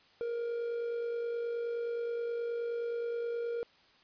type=tone with amplitude modulation; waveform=triangle; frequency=470 Hz; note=A#4; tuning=14 cents sharp; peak=-29 dBFS; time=0.21-3.63 s; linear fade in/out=0 ms; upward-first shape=sine; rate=49.5 Hz; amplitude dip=35%; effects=white hiss -63 dBFS RMS until 4.03 s + resampled to 11025 Hz